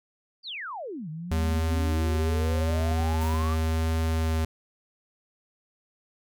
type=exponential two-way sweep; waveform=sine; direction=down then up; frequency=4893 to 151.4 to 1224 Hz; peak=-33 dBFS; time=0.43-3.58 s; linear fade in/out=50 ms; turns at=1.09 s
type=tone with vibrato; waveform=square; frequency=80.3 Hz; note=E2; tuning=45 cents flat; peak=-24 dBFS; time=1.31-4.45 s; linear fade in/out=5 ms; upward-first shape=sine; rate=0.84 Hz; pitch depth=12 cents each way
type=clicks; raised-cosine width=3 ms; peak=-28 dBFS; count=9; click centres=2.702 / 2.802 / 2.915 / 3.003 / 3.038 / 3.137 / 3.235 / 3.339 / 3.425 s
type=noise with exponential decay; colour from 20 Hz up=white; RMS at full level=-42 dBFS; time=3.21-3.81 s; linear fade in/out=5 ms; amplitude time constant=130 ms
effects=none